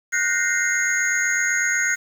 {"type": "tone cluster", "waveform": "sine", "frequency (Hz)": [1451, 1539, 1861, 2089, 6650], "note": ["F#6", "G6", "A#6", "C7", "G#8"], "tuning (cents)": [-34, -32, -3, -3, 1], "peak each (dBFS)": -25, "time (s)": [0.12, 1.96], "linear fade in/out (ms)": 20, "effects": ["7-bit"]}